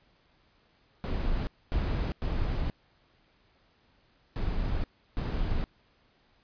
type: noise bursts at uneven times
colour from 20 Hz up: brown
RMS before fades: -29 dBFS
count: 5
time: 1.04-1.47 / 1.72-2.12 / 2.22-2.7 / 4.36-4.84 / 5.17-5.64 s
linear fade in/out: 0 ms
effects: pink hiss -66 dBFS RMS until 6.43 s + resampled to 11025 Hz